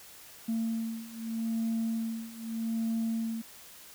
sine beating tone pair, 225.6 / 226.41 Hz, A3 / A3, +44 / +50 cents, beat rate 0.81 Hz, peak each -33 / -31 dBFS, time 0.48-3.42 s, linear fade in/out 10 ms, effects tanh soft clip ceiling -25 dBFS + white hiss -51 dBFS RMS until 3.94 s

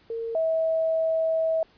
sine tone pair in turn, 457.2 / 646.6 Hz, A#4 / E5, -34 / -34 cents, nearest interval tritone, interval 600 cents, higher second, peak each -28 / -21 dBFS, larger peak second, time 0.1-0.35 / 0.35-1.63 s, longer second, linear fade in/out 2 ms, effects pink hiss -59 dBFS RMS until 1.77 s + resampled to 11025 Hz

